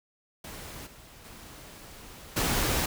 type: noise with level steps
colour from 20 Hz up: pink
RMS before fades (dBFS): -42 / -51 / -47 / -27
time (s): 0.44-2.86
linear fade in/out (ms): 5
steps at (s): 0.86 / 1.24 / 2.36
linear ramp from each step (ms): 10
effects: none